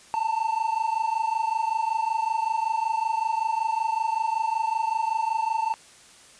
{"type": "tone pair together", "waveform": "triangle", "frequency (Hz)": [880, 905.3], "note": ["A5", "A5"], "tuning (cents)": [0, 49], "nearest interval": "unison", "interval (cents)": 49, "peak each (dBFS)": -24, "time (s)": [0.14, 5.74], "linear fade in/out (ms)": 0, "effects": ["white hiss -51 dBFS RMS until 6.39 s", "resampled to 22050 Hz"]}